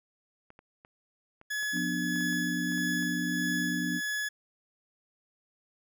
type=clicks; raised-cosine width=0.5 ms; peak=-36 dBFS; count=12; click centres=0.504 / 0.591 / 0.849 / 1.414 / 1.63 / 1.769 / 2.16 / 2.208 / 2.329 / 2.721 / 2.78 / 3.026 s
type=tone with tremolo; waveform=40% pulse; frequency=1700 Hz; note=G#6; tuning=40 cents sharp; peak=-29 dBFS; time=1.5-4.29 s; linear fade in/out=10 ms; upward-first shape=sine; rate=1.6 Hz; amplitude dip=35%
type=chord; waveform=sine; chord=B diminished; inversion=second; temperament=just; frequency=177.8 / 246.9 / 296.3 Hz; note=F3 / B3 / D4; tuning=+31 / 0 / +15 cents; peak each=-34 dBFS; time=1.72-4.01 s; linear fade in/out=50 ms
effects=none